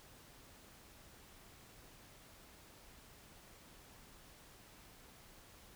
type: silence
effects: pink hiss -60 dBFS RMS until 5.75 s